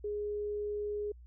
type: tone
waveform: sine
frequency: 415.3 Hz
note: G#4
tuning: in tune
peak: -33 dBFS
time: 0.04-1.12 s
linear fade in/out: 5 ms
effects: added 60 Hz sine -50 dBFS peak until 1.26 s